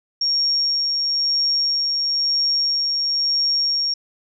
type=tone with tremolo; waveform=sine; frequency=5550 Hz; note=F8; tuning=12 cents flat; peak=-16 dBFS; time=0.21-3.94 s; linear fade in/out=5 ms; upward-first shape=sine; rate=1 Hz; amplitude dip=25%; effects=none